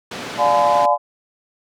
pink band-pass noise, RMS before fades -30 dBFS, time 0.11-0.86 s, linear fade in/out 5 ms, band 190 to 4900 Hz, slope 12 dB/octave
sine chord, D diminished seventh, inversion none, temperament just, 587.3 / 704.8 / 845.8 / 1014.9 Hz, D5 / F5 / Ab5 / Cb6, 0 / +16 / +31 / +47 cents, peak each -18 dBFS, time 0.37-0.98 s, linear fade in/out 50 ms
effects none

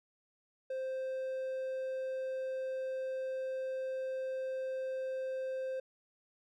triangle tone, 523.3 Hz, C5, in tune, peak -33 dBFS, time 0.7-5.8 s, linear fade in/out 5 ms, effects none

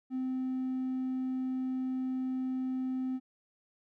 triangle tone, 258.6 Hz, C4, 20 cents flat, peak -28 dBFS, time 0.1-3.2 s, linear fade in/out 50 ms, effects tanh soft clip ceiling -26 dBFS

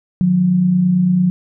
sine tone pair together, 152.61 / 181.6 Hz, D#3 / F#3, -33 / -32 cents, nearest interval minor third, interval 301 cents, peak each -21 / -11 dBFS, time 0.21-1.3 s, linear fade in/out 0 ms, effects none

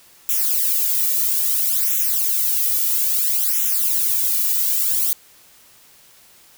violet noise with flanger, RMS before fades -19 dBFS, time 0.29-5.13 s, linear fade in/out 0 ms, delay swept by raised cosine 0.21 to 1.91 ms, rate 0.6 Hz, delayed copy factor -1, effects white hiss -50 dBFS RMS until 6.57 s

